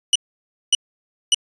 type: tone bursts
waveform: sawtooth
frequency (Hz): 2957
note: F#7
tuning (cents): -2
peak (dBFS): -8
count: 3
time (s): 0.13-1.345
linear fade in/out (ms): 2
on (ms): 25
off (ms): 570
effects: resampled to 24000 Hz